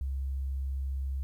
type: tone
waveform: sine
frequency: 67.3 Hz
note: C2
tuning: 49 cents sharp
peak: -30 dBFS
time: 0.01-1.23 s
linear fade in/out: 0 ms
effects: 11-bit